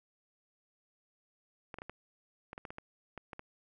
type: clicks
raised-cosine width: 0.5 ms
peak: -28 dBFS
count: 12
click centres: 1.742 / 1.786 / 1.819 / 1.896 / 2.531 / 2.579 / 2.652 / 2.705 / 2.784 / 3.177 / 3.332 / 3.394 s
effects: none